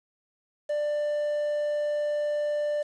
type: tone with quantisation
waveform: triangle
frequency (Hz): 592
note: D5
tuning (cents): +14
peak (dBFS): -23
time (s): 0.69-2.83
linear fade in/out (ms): 10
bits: 8
effects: resampled to 22050 Hz